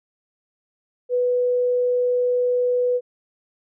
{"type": "tone", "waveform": "sine", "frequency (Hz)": 493.9, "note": "B4", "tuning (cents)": 0, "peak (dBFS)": -17, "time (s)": [1.09, 3.01], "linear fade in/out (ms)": 50, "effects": []}